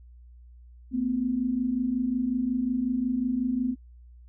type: tone pair together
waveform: sine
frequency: 230.1 / 255.6 Hz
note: A#3 / C4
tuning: -22 / -40 cents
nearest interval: major second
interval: 182 cents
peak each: -30 / -25 dBFS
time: 0.91-3.76 s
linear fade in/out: 50 ms
effects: added 60 Hz sine -47 dBFS peak until 4.28 s